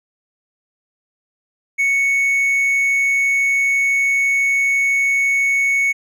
triangle tone, 2217 Hz, C#7, in tune, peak -12 dBFS, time 1.78-5.93 s, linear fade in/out 20 ms, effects none

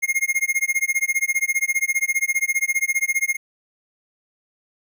square tone with tremolo, 2139 Hz, C7, 38 cents sharp, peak -16 dBFS, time 0.02-3.37 s, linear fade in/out 20 ms, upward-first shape sine, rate 15 Hz, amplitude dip 100%, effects none

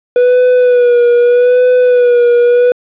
triangle tone with vibrato, 490 Hz, B4, 14 cents flat, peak -3 dBFS, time 0.16-2.72 s, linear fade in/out 2 ms, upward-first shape sine, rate 0.81 Hz, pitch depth 38 cents each way, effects resampled to 8000 Hz + 7-bit

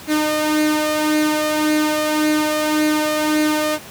sawtooth tone with flanger, 305.2 Hz, D#4, 33 cents flat, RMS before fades -18 dBFS, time 0.07-3.79 s, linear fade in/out 50 ms, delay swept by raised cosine 0.45 to 1.65 ms, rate 1.8 Hz, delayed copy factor +0.5, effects pink hiss -37 dBFS RMS until 3.9 s + high-pass 100 Hz 12 dB/octave

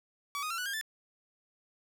sawtooth tone with pitch steps, 1140 / 1243.2 / 1355.7 / 1478.4 / 1612.2 / 1758.1 Hz, C#6 / D#6 / E6 / F#6 / G6 / A6, +48 / -2 / +48 / -2 / +48 / -2 cents, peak -30 dBFS, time 0.35-0.812 s, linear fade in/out 0 ms, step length 77 ms, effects none

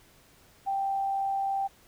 sine tone with amplitude modulation, 784 Hz, G5, in tune, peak -25 dBFS, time 0.66-1.68 s, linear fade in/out 20 ms, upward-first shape sine, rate 83 Hz, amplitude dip 25%, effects pink hiss -59 dBFS RMS until 1.87 s

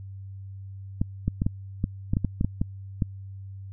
clicks, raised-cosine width 5 ms, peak -11 dBFS, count 12, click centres 1.015 / 1.28 / 1.419 / 1.465 / 1.841 / 2.135 / 2.169 / 2.247 / 2.411 / 2.446 / 2.615 / 3.022 s, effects added 97 Hz sine -37 dBFS peak until 3.72 s

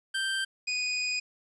25% pulse tone pair in turn, 1568 / 2482 Hz, G6 / D#7, 0 / -5 cents, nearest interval minor sixth, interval 795 cents, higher second, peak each -24 dBFS, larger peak neither, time 0.14-0.45 / 0.67-1.2 s, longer second, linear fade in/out 10 ms, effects resampled to 22050 Hz + 10-bit

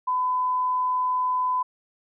sine tone, 1007 Hz, B5, 33 cents sharp, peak -21 dBFS, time 0.07-1.63 s, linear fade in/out 10 ms, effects none

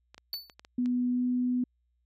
clicks, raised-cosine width 0.2 ms, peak -30 dBFS, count 7, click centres 0.145 / 0.18 / 0.341 / 0.498 / 0.595 / 0.649 / 0.859 s
square tone with exponential decay, 4492 Hz, C#8, 22 cents sharp, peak -30 dBFS, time 0.33-0.54 s, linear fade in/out 1 ms, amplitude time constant 45 ms
sine tone with pitch glide, 247 to 248.6 Hz, B3 to B3, 0 to +12 cents, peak -25 dBFS, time 0.78-1.64 s, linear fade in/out 5 ms, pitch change +12 cents, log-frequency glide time 1.1-1.25 s
effects added 60 Hz sine -70 dBFS peak until 2.05 s

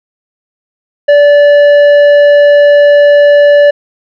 sine tone with tanh clipping, 580 Hz, D5, 22 cents flat, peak -3 dBFS, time 1.08-3.71 s, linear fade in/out 10 ms, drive 9 dB, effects none

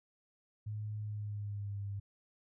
sine tone with pitch glide, 106.2 to 100.24 Hz, G#2 to G2, +39 to +39 cents, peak -37 dBFS, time 0.66-2 s, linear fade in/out 10 ms, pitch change -100 cents, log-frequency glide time 0.99-1.81 s, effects none

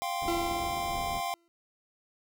square chord, F suspended second, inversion none, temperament equal, 698.5 / 784 / 1046.5 Hz, F5 / G5 / C6, 0 / 0 / 0 cents, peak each -35 / -36 / -37 dBFS, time 0.02-1.34 s, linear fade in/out 0 ms
pink low-pass noise, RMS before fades -41 dBFS, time 0.21-1.21 s, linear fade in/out 20 ms, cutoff 660 Hz, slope 12 dB/octave
40% pulse tone with exponential decay, 340 Hz, F4, 46 cents flat, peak -27 dBFS, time 0.28-1.48 s, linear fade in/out 0 ms, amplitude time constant 260 ms
effects none

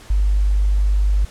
sine tone, 50 Hz, G1, 35 cents sharp, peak -13 dBFS, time 0.1-1.25 s, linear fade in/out 5 ms, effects pink hiss -43 dBFS RMS until 1.3 s + low-pass 10000 Hz 12 dB/octave

